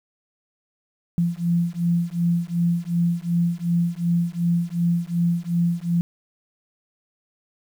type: beating tone pair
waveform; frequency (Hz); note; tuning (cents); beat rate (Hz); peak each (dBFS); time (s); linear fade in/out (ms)
sine; 170.2 / 172.9; F3 / F3; -44 / -17; 2.7; -22; 1.18-6.01; 0
effects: 8-bit